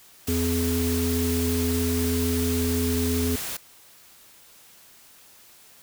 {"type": "noise", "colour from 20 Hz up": "white", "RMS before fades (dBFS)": -32, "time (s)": [0.27, 3.57], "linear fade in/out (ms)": 5}
{"type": "harmonic tone", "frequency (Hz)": 84.5, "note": "E2", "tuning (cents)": 43, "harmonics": [1, 3, 5], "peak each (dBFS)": [-26, -25, -29], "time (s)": [0.28, 3.36], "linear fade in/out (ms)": 5}
{"effects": ["white hiss -52 dBFS RMS until 5.82 s"]}